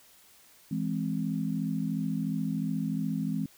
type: chord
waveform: sine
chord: E augmented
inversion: none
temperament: equal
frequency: 164.81 / 207.7 / 261.6 Hz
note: E3 / G#3 / B#3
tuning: 0 / 0 / 0 cents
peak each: -32 / -32 / -33 dBFS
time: 0.71-3.46 s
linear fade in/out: 5 ms
effects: white hiss -58 dBFS RMS until 3.57 s